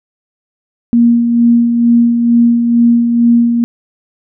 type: tone with tremolo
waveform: sine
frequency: 235.7 Hz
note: A#3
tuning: 19 cents sharp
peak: -4 dBFS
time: 0.93-3.64 s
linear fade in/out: 0 ms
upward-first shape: sine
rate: 2.2 Hz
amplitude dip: 45%
effects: none